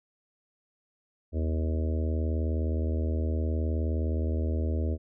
harmonic tone, 79.3 Hz, D#2, 33 cents sharp, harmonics 1 / 3 / 4 / 5 / 6 / 7 / 8, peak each -26 / -36 / -38 / -40 / -42 / -43 / -44 dBFS, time 1.32-4.98 s, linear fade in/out 50 ms, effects none

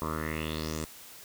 10% pulse tone with low-pass filter sweep, 78.2 Hz, D#2, 9 cents sharp, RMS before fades -34 dBFS, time 0.02-0.85 s, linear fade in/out 0 ms, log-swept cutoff 1000 to 8400 Hz, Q 4.6, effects white hiss -49 dBFS RMS until 1.24 s

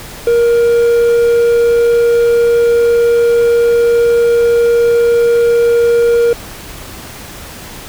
triangle tone, 470.5 Hz, A#4, 16 cents sharp, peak -5 dBFS, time 0.27-6.33 s, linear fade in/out 2 ms, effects pink hiss -30 dBFS RMS until 7.88 s

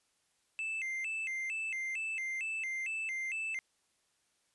triangle tone with vibrato, 2349 Hz, D7, in tune, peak -33 dBFS, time 0.59-3.59 s, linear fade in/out 0 ms, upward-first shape square, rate 2.2 Hz, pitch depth 200 cents each way, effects white hiss -75 dBFS RMS until 4.54 s + resampled to 24000 Hz

